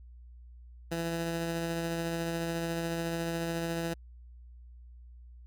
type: tone with tremolo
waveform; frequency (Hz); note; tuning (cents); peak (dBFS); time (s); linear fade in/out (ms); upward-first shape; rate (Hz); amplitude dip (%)
15% pulse; 167.1; E3; +24; -24; 0.91-3.94; 10; triangle; 14; 25
effects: added 60 Hz sine -48 dBFS peak until 5.46 s